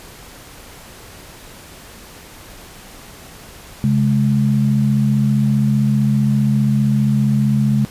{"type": "tone pair together", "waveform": "sine", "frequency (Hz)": [134.86, 210.1], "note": ["C#3", "G#3"], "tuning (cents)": [-47, 20], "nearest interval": "minor sixth", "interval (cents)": 767, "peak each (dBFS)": -15, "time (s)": [3.84, 7.85], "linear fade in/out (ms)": 0, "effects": ["pink hiss -39 dBFS RMS until 7.9 s", "resampled to 32000 Hz"]}